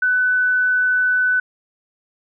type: tone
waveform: sine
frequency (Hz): 1499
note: F#6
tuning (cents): +22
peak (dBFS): -14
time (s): 0.02-1.4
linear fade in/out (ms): 5
effects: none